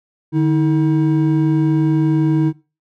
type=tone pair together; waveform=triangle; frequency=150.31 / 318.5 Hz; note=D3 / D#4; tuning=+41 / +41 cents; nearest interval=octave + minor second; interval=1300 cents; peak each=-13 dBFS; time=0.32-2.53 s; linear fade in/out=50 ms; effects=noise-tail reverb RT60 0.3 s tail -19 dB re dry